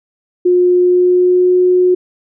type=tone with pitch glide; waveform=sine; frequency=358.5 to 363.1 Hz; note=F4 to F#4; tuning=+45 to -33 cents; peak=-7 dBFS; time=0.45-1.95 s; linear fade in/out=10 ms; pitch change=+22 cents; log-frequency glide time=0.78-1.55 s; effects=none